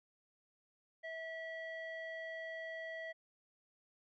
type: tone with low-pass filter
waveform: square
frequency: 650 Hz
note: E5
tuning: 24 cents flat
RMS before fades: -45 dBFS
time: 1.03-3.13 s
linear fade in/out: 20 ms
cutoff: 2300 Hz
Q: 7.4
effects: none